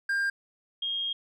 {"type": "tone pair in turn", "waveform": ["triangle", "sine"], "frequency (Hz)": [1600, 3243], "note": ["G6", "G#7"], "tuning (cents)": [35, -42], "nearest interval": "octave", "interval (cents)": 1223, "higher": "second", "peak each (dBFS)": [-23, -28], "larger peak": "first", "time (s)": [[0.09, 0.3], [0.82, 1.13]], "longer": "second", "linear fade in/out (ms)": 5, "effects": []}